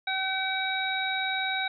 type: harmonic tone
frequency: 763 Hz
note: G5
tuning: 47 cents flat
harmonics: 1 / 2 / 3 / 5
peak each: -32 / -32 / -32 / -32 dBFS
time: 0.07-1.68 s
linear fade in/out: 5 ms
effects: none